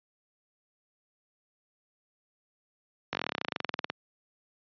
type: slowing click train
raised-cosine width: 0.3 ms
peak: -13 dBFS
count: 23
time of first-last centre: 3.13-3.9 s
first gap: 20 ms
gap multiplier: 1.05
effects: high-pass 150 Hz 12 dB/octave + resampled to 11025 Hz